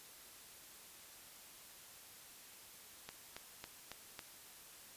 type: click train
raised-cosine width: 0.2 ms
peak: -28 dBFS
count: 5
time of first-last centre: 3.09-4.192 s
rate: 3.63 Hz
effects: white hiss -57 dBFS RMS until 4.96 s + resampled to 32000 Hz